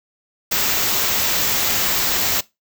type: band-stop noise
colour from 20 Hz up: white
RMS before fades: -19 dBFS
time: 0.51-2.41 s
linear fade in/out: 10 ms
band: 8100 to 12000 Hz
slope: 96 dB/octave
effects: noise-tail reverb RT60 0.2 s tail -20 dB re dry